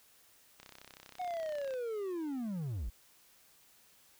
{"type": "click train", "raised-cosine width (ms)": 0.2, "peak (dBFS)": -33, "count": 38, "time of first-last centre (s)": [0.6, 1.738], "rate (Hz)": 32.5}
{"type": "linear sweep", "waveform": "triangle", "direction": "down", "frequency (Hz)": [740, 42.31], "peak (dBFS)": -33, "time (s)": [1.19, 2.9], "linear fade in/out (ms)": 10}
{"effects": ["white hiss -64 dBFS RMS until 4.19 s"]}